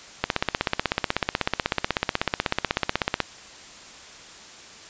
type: click train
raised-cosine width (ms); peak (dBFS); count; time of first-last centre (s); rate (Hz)
0.3; -4; 49; 0.24-3.203; 16.2
effects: white hiss -44 dBFS RMS until 4.89 s + resampled to 16000 Hz